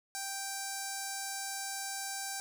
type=tone with notch filter; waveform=5% pulse; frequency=784 Hz; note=G5; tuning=in tune; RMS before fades=-39 dBFS; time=0.15-2.4 s; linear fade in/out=0 ms; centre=3000 Hz; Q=0.89; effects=none